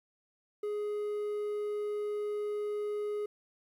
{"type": "tone", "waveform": "triangle", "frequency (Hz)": 417, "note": "G#4", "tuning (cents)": 7, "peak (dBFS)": -30, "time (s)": [0.63, 3.26], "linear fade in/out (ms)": 5, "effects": ["11-bit"]}